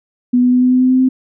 sine tone with pitch steps, 246.9 / 248.6 / 250.3 / 252.1 / 253.8 / 255.6 / 257.4 / 259.2 Hz, B3 / B3 / B3 / B3 / B3 / C4 / C4 / C4, 0 / +12 / +23 / +36 / +47 / -40 / -28 / -16 cents, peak -8 dBFS, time 0.33-1.09 s, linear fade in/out 10 ms, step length 95 ms, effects none

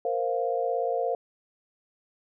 sine chord, Bb suspended second, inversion none, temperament equal, 466.2 / 523.3 / 698.5 Hz, Bb4 / C5 / F5, 0 / 0 / 0 cents, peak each -29 dBFS, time 0.05-1.15 s, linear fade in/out 2 ms, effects none

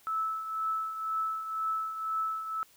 sine tone with tremolo, 1308 Hz, E6, 14 cents flat, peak -27 dBFS, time 0.07-2.63 s, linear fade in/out 0 ms, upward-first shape triangle, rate 2 Hz, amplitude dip 65%, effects white hiss -61 dBFS RMS until 2.76 s

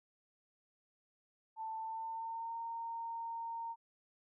sine tone with pitch glide, 887 to 920.4 Hz, A5 to A#5, +14 to -22 cents, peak -39 dBFS, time 1.56-3.76 s, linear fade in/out 50 ms, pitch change +64 cents, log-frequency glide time 1.76-2.57 s, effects none

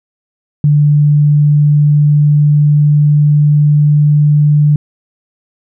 sine tone with pitch glide, 147.4 to 148.34 Hz, D3 to D3, +7 to +18 cents, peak -5 dBFS, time 0.64-4.76 s, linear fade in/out 2 ms, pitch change +11 cents, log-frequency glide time 0.82-4.46 s, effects none

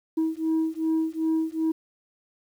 sine beating tone pair, 319.4 / 322 Hz, D#4 / E4, +45 / -41 cents, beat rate 2.6 Hz, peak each -24 dBFS, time 0.17-1.72 s, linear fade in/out 10 ms, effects tanh soft clip ceiling -19 dBFS + 9-bit

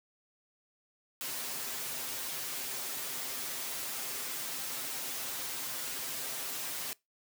white noise with comb filter, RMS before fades -38 dBFS, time 1.21-6.93 s, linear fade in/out 0 ms, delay 7.6 ms, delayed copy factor +0.7, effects noise-tail reverb RT60 0.2 s tail -23 dB re dry + high-pass 150 Hz 12 dB/octave

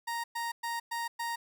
30% pulse tone bursts, 933 Hz, A#5, 1 cent sharp, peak -30 dBFS, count 5, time 0.07-1.36 s, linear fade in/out 10 ms, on 170 ms, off 110 ms, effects none

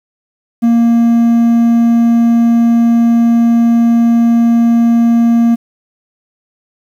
triangle tone, 233.1 Hz, A#3, in tune, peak -4 dBFS, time 0.62-5.56 s, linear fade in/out 20 ms, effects 7-bit

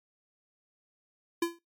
square tone with exponential decay, 339.3 Hz, F4, 50 cents flat, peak -23 dBFS, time 1.42-1.59 s, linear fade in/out 5 ms, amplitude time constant 35 ms, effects noise-tail reverb RT60 0.2 s tail -21 dB re dry + MP3 96 kbps

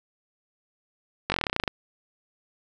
slowing click train, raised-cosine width 0.3 ms, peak -8 dBFS, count 14, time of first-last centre 1.3-1.678 s, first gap 20 ms, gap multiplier 1.06, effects none

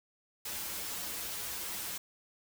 white noise with comb filter, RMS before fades -39 dBFS, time 0.45-1.98 s, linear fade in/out 5 ms, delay 7.7 ms, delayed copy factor -0.7, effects none

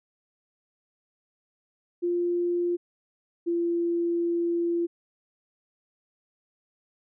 sine tone pair in turn, 349.2 / 341.8 Hz, F4 / F4, 0 / -37 cents, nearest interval unison, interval 37 cents, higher first, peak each -23 dBFS, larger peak neither, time 2.02-2.77 / 3.46-4.87 s, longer second, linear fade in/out 20 ms, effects none

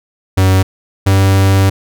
45% pulse tone pair in turn, 94.6 / 96.87 Hz, F#2 / G2, +39 / -20 cents, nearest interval unison, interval 41 cents, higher second, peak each -7 dBFS, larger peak neither, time 0.37-0.63 / 1.06-1.7 s, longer second, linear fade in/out 10 ms, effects none

